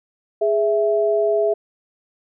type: tone pair together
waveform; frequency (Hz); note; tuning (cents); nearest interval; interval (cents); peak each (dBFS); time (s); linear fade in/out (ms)
sine; 415.3 / 659.3; G#4 / E5; 0 / 0; minor sixth; 800; -18; 0.41-1.54; 10
effects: none